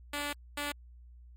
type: tone bursts at uneven times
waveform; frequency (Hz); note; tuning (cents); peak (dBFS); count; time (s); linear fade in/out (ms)
5% pulse; 290; D4; -22; -22; 2; 0.13-0.33 / 0.57-0.72; 5
effects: added 60 Hz sine -50 dBFS peak until 1.36 s + MP3 64 kbps